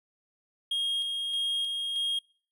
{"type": "tone with tremolo", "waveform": "triangle", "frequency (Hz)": 3252, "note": "G#7", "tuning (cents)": -37, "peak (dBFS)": -25, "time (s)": [0.71, 2.19], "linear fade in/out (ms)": 5, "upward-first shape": "square", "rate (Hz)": 1.6, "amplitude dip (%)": 30, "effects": ["noise-tail reverb RT60 0.5 s tail -26 dB re dry"]}